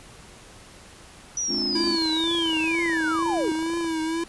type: linear sweep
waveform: sine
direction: down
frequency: 5920 to 289.3 Hz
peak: -24 dBFS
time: 1.37-3.52 s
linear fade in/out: 2 ms
type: chord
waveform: triangle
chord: D half-diminished seventh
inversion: second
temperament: just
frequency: 211.4 / 264.3 / 293.7 / 352.4 Hz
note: Ab3 / C4 / D4 / F4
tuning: +31 / +18 / 0 / +16 cents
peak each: -31 dBFS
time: 1.47-1.98 s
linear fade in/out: 50 ms
type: click train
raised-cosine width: 1 ms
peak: -27 dBFS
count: 65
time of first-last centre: 1.51-3.846 s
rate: 27.4 Hz
type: tone with vibrato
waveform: square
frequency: 327.5 Hz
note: E4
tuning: 11 cents flat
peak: -25 dBFS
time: 1.75-4.24 s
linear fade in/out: 5 ms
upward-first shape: triangle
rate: 2.1 Hz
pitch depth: 70 cents each way
effects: pink hiss -47 dBFS RMS until 4.28 s + resampled to 24000 Hz